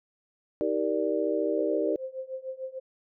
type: chord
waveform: sine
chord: Eb major seventh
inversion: none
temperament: equal with one note detuned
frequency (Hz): 317.5 / 392 / 466.2 / 587.3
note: Eb4 / G4 / Bb4 / D5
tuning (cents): +35 / 0 / 0 / 0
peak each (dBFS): -30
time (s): 0.61-1.96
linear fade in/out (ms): 0
type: tone with tremolo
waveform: sine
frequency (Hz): 523.3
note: C5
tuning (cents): 0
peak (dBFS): -30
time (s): 1.56-2.8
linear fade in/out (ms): 20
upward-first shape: triangle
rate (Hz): 6.7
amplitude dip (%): 95
effects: none